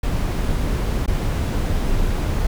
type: noise with dropouts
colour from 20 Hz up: brown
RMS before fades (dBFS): -20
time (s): 0.03-2.47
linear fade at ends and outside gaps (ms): 5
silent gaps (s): 1.062-1.077
effects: none